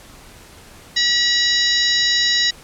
harmonic tone with a mistuned harmonic, 963 Hz, B5, 44 cents flat, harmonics 2 / 3 / 4 / 5 / 6 / 7, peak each -20 / -28 / -18 / -22 / -23 / -27 dBFS, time 0.96-2.51 s, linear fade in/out 10 ms, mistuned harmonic 6, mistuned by -91 cents, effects pink hiss -43 dBFS RMS until 2.63 s + low-pass 12000 Hz 12 dB/octave

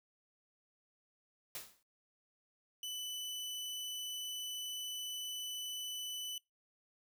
white noise with exponential decay, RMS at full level -41 dBFS, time 1.55-1.83 s, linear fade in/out 2 ms, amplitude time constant 60 ms
sawtooth tone, 2991 Hz, F#7, 18 cents sharp, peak -37 dBFS, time 2.83-6.38 s, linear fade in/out 2 ms
effects noise-tail reverb RT60 0.2 s tail -25 dB re dry

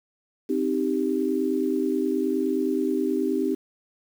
sine chord, C minor, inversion none, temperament equal, 261.6 / 311.1 / 392 Hz, C4 / Eb4 / G4, 0 / 0 / 0 cents, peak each -26 dBFS, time 0.49-3.55 s, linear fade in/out 10 ms, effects 8-bit

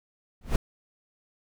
brown noise with exponential growth, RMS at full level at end -17 dBFS, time 0.41-0.56 s, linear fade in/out 2 ms, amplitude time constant 32 ms, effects none

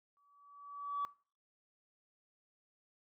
sine tone with exponential growth, 1145 Hz, D6, 44 cents flat, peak -31 dBFS, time 0.17-1.05 s, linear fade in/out 0 ms, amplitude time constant 190 ms, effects noise-tail reverb RT60 0.4 s tail -21 dB re dry + tanh soft clip ceiling -29 dBFS

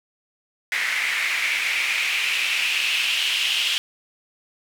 white noise with band-pass filter sweep, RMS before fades -23 dBFS, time 0.72-3.78 s, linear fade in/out 0 ms, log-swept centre 2000 to 3000 Hz, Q 4.7, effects none

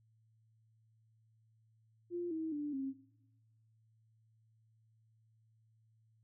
sine tone with pitch steps, 349.1 / 320.1 / 293.6 / 269.2 Hz, F4 / D#4 / D4 / C4, -1 / +49 / 0 / +49 cents, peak -36 dBFS, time 2.1-2.94 s, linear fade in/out 50 ms, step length 210 ms, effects noise-tail reverb RT60 1.0 s tail -21 dB re dry + added 111 Hz sine -68 dBFS peak until 6.23 s

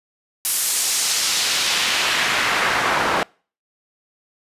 pink noise with band-pass filter sweep, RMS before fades -20 dBFS, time 0.45-3.23 s, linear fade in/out 0 ms, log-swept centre 11000 to 950 Hz, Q 0.97, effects noise-tail reverb RT60 0.4 s tail -26 dB re dry + resampled to 32000 Hz

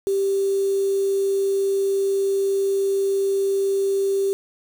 sine tone with quantisation, 392.3 Hz, G4, 1 cent sharp, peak -18 dBFS, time 0.07-4.33 s, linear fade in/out 0 ms, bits 6, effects none

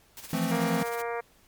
white noise with tremolo, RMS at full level -41 dBFS, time 0.17-1.02 s, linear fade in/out 0 ms, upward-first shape sine, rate 16 Hz, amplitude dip 65%
square chord, F major seventh, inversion third, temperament equal, 164.81 / 174.61 / 220 / 261.6 Hz, E3 / F3 / A3 / C4, 0 / 0 / 0 / 0 cents, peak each -32 dBFS, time 0.33-0.83 s, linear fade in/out 2 ms
harmonic tone, 234.7 Hz, A#3, 12 cents sharp, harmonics 2 / 3 / 4 / 5 / 6 / 7 / 8 / 9 / 10, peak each -32 / -36 / -38 / -40 / -42 / -43 / -44 / -45 / -46 dBFS, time 0.51-1.21 s, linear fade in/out 10 ms
effects pink hiss -61 dBFS RMS until 1.47 s + MP3 96 kbps

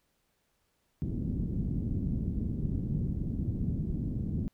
white low-pass noise, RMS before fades -32 dBFS, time 1.02-4.48 s, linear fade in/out 0 ms, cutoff 230 Hz, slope 24 dB/octave, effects pink hiss -75 dBFS RMS until 4.53 s

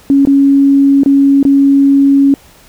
sine tone with dropouts, 277.2 Hz, C#4, in tune, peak -4 dBFS, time 0.1-2.34 s, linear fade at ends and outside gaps 1 ms, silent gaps 0.252-0.272 / 1.034-1.06 / 1.429-1.451 s, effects pink hiss -42 dBFS RMS until 2.68 s

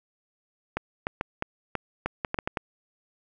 clicks, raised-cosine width 0.5 ms, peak -12 dBFS, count 11, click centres 0.77 / 1.069 / 1.211 / 1.424 / 1.753 / 2.06 / 2.248 / 2.344 / 2.388 / 2.475 / 2.572 s, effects none

